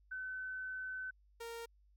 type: tone pair in turn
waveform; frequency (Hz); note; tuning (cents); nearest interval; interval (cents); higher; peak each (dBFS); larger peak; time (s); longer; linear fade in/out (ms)
sine / sawtooth; 1518 / 463.5; F#6 / A#4; +44 / -10; octave + major sixth; 2054; first; -40 / -40; neither; 0.11-1.11 / 1.4-1.66; first; 10
effects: added 50 Hz sine -65 dBFS peak until 1.96 s